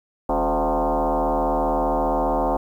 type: tone with frequency modulation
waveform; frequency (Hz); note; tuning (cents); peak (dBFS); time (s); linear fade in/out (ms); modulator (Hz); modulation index
sine; 116.54; A#2; 0; -18; 0.29-2.57; 5; 158; 5.6
effects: 9-bit